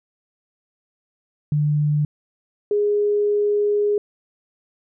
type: tone pair in turn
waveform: sine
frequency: 148.7 / 413.6 Hz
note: D3 / G#4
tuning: +22 / -7 cents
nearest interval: octave + tritone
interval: 1771 cents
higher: second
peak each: -16 dBFS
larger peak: neither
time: 1.52-2.05 / 2.71-3.98 s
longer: second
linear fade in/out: 2 ms
effects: none